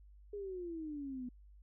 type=exponential sweep; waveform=sine; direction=down; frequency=417 to 243.2 Hz; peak=-40 dBFS; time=0.33-1.29 s; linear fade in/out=5 ms; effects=added 50 Hz sine -56 dBFS peak until 1.62 s